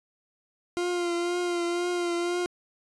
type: tone with vibrato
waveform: 40% pulse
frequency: 349.2 Hz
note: F4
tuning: in tune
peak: -25 dBFS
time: 0.77-2.46 s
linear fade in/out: 0 ms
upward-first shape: triangle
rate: 2 Hz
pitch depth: 33 cents each way
effects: resampled to 22050 Hz